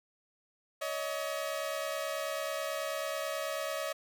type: tone pair together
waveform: sawtooth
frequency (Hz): 564.8 / 634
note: C#5 / D#5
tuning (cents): +32 / +32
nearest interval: major second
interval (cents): 200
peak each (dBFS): -33 / -32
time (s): 0.81-3.93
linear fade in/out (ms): 10
effects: none